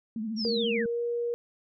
sine tone with vibrato, 220 Hz, A3, in tune, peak -30 dBFS, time 0.16-0.86 s, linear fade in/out 2 ms, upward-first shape triangle, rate 14 Hz, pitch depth 100 cents each way
sine linear sweep, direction down, 5690 to 1416 Hz, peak -30 dBFS, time 0.36-0.86 s, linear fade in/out 50 ms
sine tone with pitch glide, 466.2 to 474.3 Hz, A#4 to A#4, 0 to +30 cents, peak -27 dBFS, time 0.45-1.34 s, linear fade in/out 0 ms, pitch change +30 cents, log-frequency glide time 0.82-1.01 s
effects none

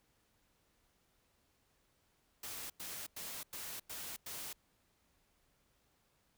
white noise bursts, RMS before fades -45 dBFS, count 6, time 2.43-4.53 s, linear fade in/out 5 ms, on 270 ms, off 96 ms, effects pink hiss -75 dBFS RMS until 6.37 s

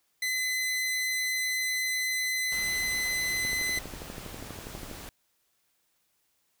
sawtooth tone, 2026 Hz, B6, 44 cents sharp, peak -24 dBFS, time 0.22-3.79 s, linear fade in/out 5 ms
pink noise, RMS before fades -43 dBFS, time 2.52-5.09 s, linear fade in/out 0 ms
click train, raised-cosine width 2 ms, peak -27 dBFS, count 19, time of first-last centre 3.45-4.913 s, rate 12.3 Hz
effects white hiss -73 dBFS RMS until 6.6 s

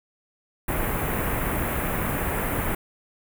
pink band-stop noise, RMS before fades -26 dBFS, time 0.68-2.75 s, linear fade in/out 5 ms, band 2300 to 11000 Hz, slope 24 dB/octave, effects none

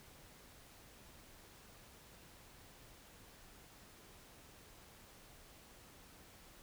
silence, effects pink hiss -60 dBFS RMS until 6.62 s

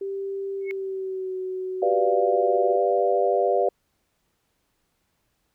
sine tone with pitch glide, 392 to 372.8 Hz, G4 to F#4, 0 to +13 cents, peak -27 dBFS, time 0.01-2.76 s, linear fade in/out 5 ms, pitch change -87 cents, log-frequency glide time 0.57-1.36 s
sine tone with exponential growth, 2191 Hz, C#7, 21 cents flat, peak -27 dBFS, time 0.61-0.71 s, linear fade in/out 0 ms, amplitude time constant 20 ms
sine chord, G dominant seventh, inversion none, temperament equal, 392 / 493.9 / 587.3 / 698.5 Hz, G4 / B4 / D5 / F5, 0 / 0 / 0 / 0 cents, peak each -24 dBFS, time 1.82-3.69 s, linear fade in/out 5 ms
effects pink hiss -72 dBFS RMS until 5.54 s

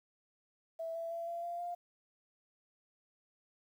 sine tone with pitch steps, 657 / 665.4 / 673.9 / 682.5 / 691.3 / 700.1 Hz, E5 / E5 / E5 / F5 / F5 / F5, -6 / +16 / +38 / -40 / -18 / +4 cents, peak -37 dBFS, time 0.79-1.75 s, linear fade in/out 10 ms, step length 160 ms, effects 11-bit

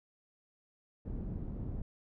pink low-pass noise, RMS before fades -39 dBFS, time 1.05-1.82 s, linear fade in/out 5 ms, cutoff 250 Hz, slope 12 dB/octave, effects none

